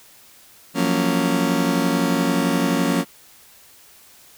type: chord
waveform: 35% pulse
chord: Gb major seventh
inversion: third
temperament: just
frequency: 173.43 / 185 / 231.2 / 277.5 Hz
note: F3 / Gb3 / Bb3 / Db4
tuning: -12 / 0 / -14 / +2 cents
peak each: -22 / -24 / -22 / -20 dBFS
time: 0.74-3.05 s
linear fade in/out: 50 ms
effects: white hiss -49 dBFS RMS until 4.37 s